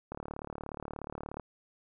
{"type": "click train", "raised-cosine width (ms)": 1, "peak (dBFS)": -25, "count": 48, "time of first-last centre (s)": [0.12, 1.397], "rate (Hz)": 36.8, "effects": []}